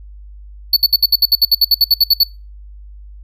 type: tone bursts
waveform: square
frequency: 4460 Hz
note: C#8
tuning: 10 cents sharp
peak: -7 dBFS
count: 16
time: 0.73-2.235 s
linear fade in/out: 5 ms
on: 35 ms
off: 63 ms
effects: noise-tail reverb RT60 0.3 s tail -24 dB re dry + added 50 Hz sine -33 dBFS peak until 3.23 s